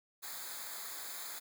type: noise with comb filter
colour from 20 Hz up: white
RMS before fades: -44 dBFS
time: 0.22-1.4 s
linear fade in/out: 20 ms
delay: 0.35 ms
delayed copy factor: -0.85
effects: none